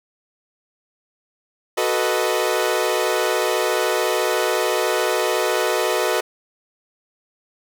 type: chord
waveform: sawtooth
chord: B dominant seventh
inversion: second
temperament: equal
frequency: 370 / 440 / 493.9 / 622.3 Hz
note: F#4 / A4 / B4 / D#5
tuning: 0 / 0 / 0 / 0 cents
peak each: -20 dBFS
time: 1.77-6.21 s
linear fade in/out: 10 ms
effects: none